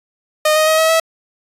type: tone with pitch steps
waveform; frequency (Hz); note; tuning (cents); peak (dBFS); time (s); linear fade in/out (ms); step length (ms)
sawtooth; 615 / 623.6 / 632.3 / 641.1 / 650.1; D#5 / D#5 / D#5 / E5 / E5; -20 / +4 / +28 / -48 / -24; -7; 0.45-1; 5; 110
effects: resampled to 32000 Hz